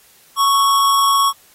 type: tone with amplitude modulation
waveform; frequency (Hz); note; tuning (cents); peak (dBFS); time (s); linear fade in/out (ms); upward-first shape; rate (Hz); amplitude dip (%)
square; 1108.7; C#6; 0; -11; 0.36-1.33; 50; sine; 207; 30
effects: white hiss -50 dBFS RMS until 1.54 s + AAC 48 kbps